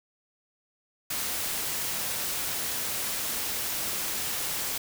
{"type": "noise", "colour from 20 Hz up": "white", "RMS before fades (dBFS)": -31, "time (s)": [1.1, 4.78], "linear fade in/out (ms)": 5, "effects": []}